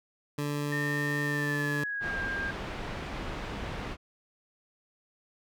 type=tone; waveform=20% pulse; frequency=145.9 Hz; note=D3; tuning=11 cents flat; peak=-25 dBFS; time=0.38-1.84 s; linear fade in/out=5 ms
type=tone with pitch glide; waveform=sine; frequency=1820 to 1602.8 Hz; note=A#6 to G6; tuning=-42 to +38 cents; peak=-31 dBFS; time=0.72-2.51 s; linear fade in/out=5 ms; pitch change=-220 cents; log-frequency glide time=1.23-2.18 s
type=low-pass noise; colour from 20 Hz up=pink; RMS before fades=-37 dBFS; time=2-3.97 s; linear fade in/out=50 ms; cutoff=2800 Hz; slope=12 dB/octave
effects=none